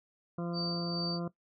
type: harmonic tone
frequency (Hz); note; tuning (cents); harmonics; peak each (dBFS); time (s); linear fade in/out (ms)
172; F3; -26; 1 / 2 / 3 / 4 / 6 / 7 / 8; -34 / -40 / -44 / -46 / -50 / -51 / -52; 0.38-1.28; 5
type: tone with tremolo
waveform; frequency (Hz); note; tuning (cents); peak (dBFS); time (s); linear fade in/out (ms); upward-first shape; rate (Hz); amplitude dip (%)
sine; 4615; D8; -31; -34; 0.53-1.2; 50; sine; 2.4; 45
effects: noise-tail reverb RT60 0.1 s tail -17 dB re dry